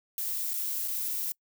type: noise with dropouts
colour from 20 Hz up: violet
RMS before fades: -32 dBFS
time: 0.18-1.32 s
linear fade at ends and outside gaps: 1 ms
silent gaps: 0.535-0.539 / 0.877-0.882 s
effects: noise-tail reverb RT60 0.1 s tail -26 dB re dry